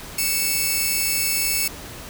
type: tone pair together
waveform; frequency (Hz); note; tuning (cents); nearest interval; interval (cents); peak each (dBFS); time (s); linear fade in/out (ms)
5% pulse; 2221 / 2637; C#7 / E7; +3 / 0; minor third; 297; -13; 0.18-1.68; 5
effects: pink hiss -37 dBFS RMS until 2.09 s